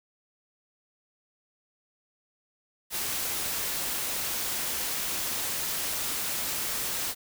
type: noise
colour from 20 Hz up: white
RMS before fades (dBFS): -31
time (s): 2.9-7.15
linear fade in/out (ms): 50
effects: none